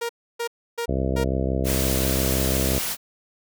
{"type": "tone bursts", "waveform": "sawtooth", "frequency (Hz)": 469.1, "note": "A#4", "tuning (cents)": 11, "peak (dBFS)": -21, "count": 4, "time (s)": [0.01, 1.242], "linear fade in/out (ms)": 10, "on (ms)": 83, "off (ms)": 300}
{"type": "harmonic tone", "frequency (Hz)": 65.8, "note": "C2", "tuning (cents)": 10, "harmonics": [1, 2, 3, 4, 5, 6, 7, 8, 9, 10], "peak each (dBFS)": [-25, -28, -30, -31, -32, -33, -33, -34, -35, -35], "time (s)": [0.88, 2.79], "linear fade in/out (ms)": 10}
{"type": "noise", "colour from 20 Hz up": "white", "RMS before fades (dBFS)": -27, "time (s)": [1.64, 2.97], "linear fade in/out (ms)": 50}
{"effects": []}